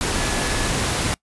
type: tone in noise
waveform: sine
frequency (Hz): 1711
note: A6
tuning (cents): -49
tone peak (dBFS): -31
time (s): 0.15-0.7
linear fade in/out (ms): 0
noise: pink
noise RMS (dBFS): -22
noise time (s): 0.01-1.14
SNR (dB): -12
effects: noise-tail reverb RT60 0.1 s tail -24 dB re dry + resampled to 24000 Hz